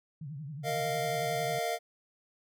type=tone with vibrato; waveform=sine; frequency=146.2 Hz; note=D3; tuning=7 cents flat; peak=-38 dBFS; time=0.21-1.59 s; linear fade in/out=5 ms; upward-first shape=triangle; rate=11 Hz; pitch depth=210 cents each way
type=chord; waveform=square; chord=Bb suspended fourth; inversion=none; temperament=equal with one note detuned; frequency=462.1 / 622.3 / 698.5 Hz; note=Bb4 / Eb5 / F5; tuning=-15 / 0 / 0 cents; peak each=-37 / -37 / -33 dBFS; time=0.63-1.79 s; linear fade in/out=50 ms
effects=none

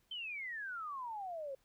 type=exponential sweep; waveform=sine; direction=down; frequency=3136 to 524 Hz; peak=-40 dBFS; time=0.11-1.55 s; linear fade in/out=5 ms; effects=pink hiss -75 dBFS RMS until 1.64 s

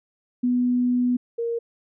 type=tone pair in turn; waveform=sine; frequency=246.9 / 466.1 Hz; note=B3 / A#4; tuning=0 / 0 cents; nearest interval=major seventh; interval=1100 cents; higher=second; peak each=-18 / -23 dBFS; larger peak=first; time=0.43-1.17 / 1.38-1.59 s; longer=first; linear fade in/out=10 ms; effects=none

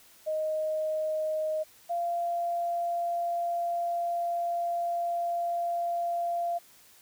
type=tone pair in turn; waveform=sine; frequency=623 / 689.9 Hz; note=D#5 / F5; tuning=+2 / -21 cents; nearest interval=major second; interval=177 cents; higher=second; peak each=-27 dBFS; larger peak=neither; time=0.26-1.64 / 1.89-6.59 s; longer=second; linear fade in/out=20 ms; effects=white hiss -57 dBFS RMS until 7.01 s

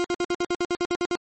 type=tone bursts; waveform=40% pulse; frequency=352.1 Hz; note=F4; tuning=14 cents sharp; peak=-21 dBFS; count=12; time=0-1.154 s; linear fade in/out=0 ms; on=43 ms; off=58 ms; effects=MP3 32 kbps

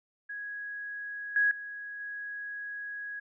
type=tone with level steps; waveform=sine; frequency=1661.2 Hz; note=G#6; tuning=in tune; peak=-36 / -22 / -38 / -36 dBFS; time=0.29-3.2 s; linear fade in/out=10 ms; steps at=1.36 / 1.51 / 2 s; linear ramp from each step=2 ms; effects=none

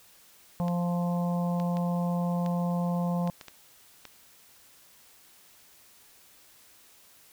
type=harmonic tone; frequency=174.61 Hz; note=F3; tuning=in tune; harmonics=1 / 3 / 4 / 5 / 6; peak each=-26 / -36 / -38 / -40 / -42 dBFS; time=0.6-3.3 s; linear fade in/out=0 ms
type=clicks; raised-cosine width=0.2 ms; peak=-25 dBFS; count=8; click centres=0.682 / 1.6 / 1.77 / 2.462 / 3.275 / 3.412 / 3.483 / 4.053 s
effects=white hiss -57 dBFS RMS until 7.32 s

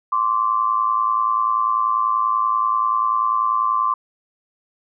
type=tone pair together; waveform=sine; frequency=1046.5 / 1156.8 Hz; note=C6 / D6; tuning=0 / -27 cents; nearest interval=major second; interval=173 cents; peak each=-19 dBFS; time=0.12-3.94 s; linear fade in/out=5 ms; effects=none

